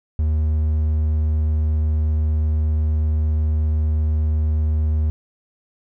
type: tone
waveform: triangle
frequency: 77.1 Hz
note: D#2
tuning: 15 cents flat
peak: -14 dBFS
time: 0.19-5.1 s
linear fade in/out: 0 ms
effects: none